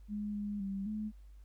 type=tone with pitch steps; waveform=sine; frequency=208.2 / 205.9 / 195.6 / 213.7 Hz; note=G#3 / G#3 / G3 / G#3; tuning=+5 / -15 / -4 / +50 cents; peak=-35 dBFS; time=0.08-1.12 s; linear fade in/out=50 ms; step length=260 ms; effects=added 50 Hz sine -51 dBFS peak until 1.44 s + pink hiss -75 dBFS RMS until 1.44 s